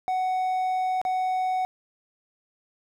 triangle tone with dropouts, 744 Hz, F#5, 9 cents sharp, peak -21 dBFS, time 0.08-1.65 s, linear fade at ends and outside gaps 0 ms, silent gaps 1.015-1.051 s, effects none

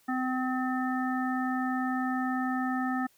harmonic tone, 256.5 Hz, C4, 34 cents flat, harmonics 1 / 3 / 5 / 7, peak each -29 / -34 / -36 / -37 dBFS, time 0.08-3.07 s, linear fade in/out 10 ms, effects white hiss -65 dBFS RMS until 3.17 s

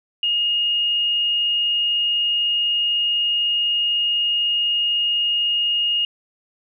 sine tone, 2854 Hz, F7, 37 cents sharp, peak -17 dBFS, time 0.23-6.05 s, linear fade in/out 2 ms, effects none

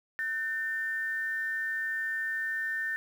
sine tone pair together, 1513.6 / 1800 Hz, F#6 / A6, +39 / +39 cents, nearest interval minor third, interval 300 cents, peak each -38 / -30 dBFS, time 0.19-2.96 s, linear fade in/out 0 ms, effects 9-bit

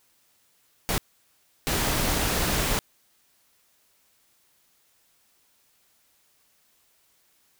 pink noise bursts at uneven times, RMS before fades -25 dBFS, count 2, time 0.89-0.98 / 1.67-2.79 s, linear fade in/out 0 ms, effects white hiss -65 dBFS RMS until 7.59 s

